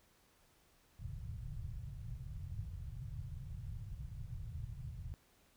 white low-pass noise, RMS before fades -45 dBFS, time 0.99-5.14 s, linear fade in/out 0 ms, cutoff 140 Hz, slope 48 dB/octave, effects pink hiss -70 dBFS RMS until 5.56 s

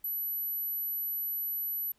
sine tone, 11840 Hz, F#9, in tune, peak -31 dBFS, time 0.04-1.92 s, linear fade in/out 5 ms, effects pink hiss -70 dBFS RMS until 1.98 s

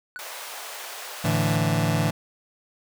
triangle tone with exponential decay, 1480 Hz, F#6, in tune, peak -27 dBFS, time 0.16-0.25 s, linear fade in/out 0 ms, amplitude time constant 18 ms
pink high-pass noise, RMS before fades -37 dBFS, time 0.19-1.56 s, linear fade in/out 0 ms, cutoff 570 Hz, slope 24 dB/octave
sawtooth chord, A suspended fourth, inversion none, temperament just, 110 / 146.67 / 165 Hz, A2 / D3 / E3, 0 / -2 / +2 cents, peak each -21 / -21 / -20 dBFS, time 1.24-2.11 s, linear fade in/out 10 ms
effects none

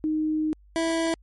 sine / 25% pulse tone pair in turn, 310 / 328.5 Hz, D#4 / E4, -6 / -6 cents, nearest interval minor second, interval 100 cents, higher second, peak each -22 / -19 dBFS, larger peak second, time 0.04-0.53 / 0.76-1.14 s, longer first, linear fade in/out 0 ms, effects added 50 Hz sine -51 dBFS peak until 1.22 s + MP3 48 kbps

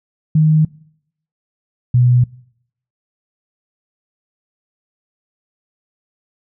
sine tone pair in turn, 155.56 / 123.47 Hz, D#3 / B2, 0 / 0 cents, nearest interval major third, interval 400 cents, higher first, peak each -8 dBFS, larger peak neither, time 0.35-0.65 / 1.94-2.24 s, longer neither, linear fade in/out 5 ms, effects noise-tail reverb RT60 0.7 s tail -23 dB re dry

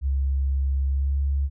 sine tone with pitch glide, 68 to 69.55 Hz, C#2 to C#2, -33 to +6 cents, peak -20 dBFS, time 0.01-1.5 s, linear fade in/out 50 ms, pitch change +39 cents, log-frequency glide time 0.88-1.17 s, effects none

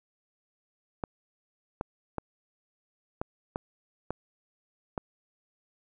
clicks, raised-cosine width 1 ms, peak -17 dBFS, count 7, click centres 1.038 / 1.811 / 2.183 / 3.215 / 3.559 / 4.106 / 4.978 s, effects none

